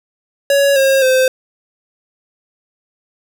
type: tone with pitch steps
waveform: square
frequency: 560 / 538.7 / 518.3 Hz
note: C#5 / C#5 / C5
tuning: +18 / -50 / -16 cents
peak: -10 dBFS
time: 0.5-1.28 s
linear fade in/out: 2 ms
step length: 260 ms
effects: none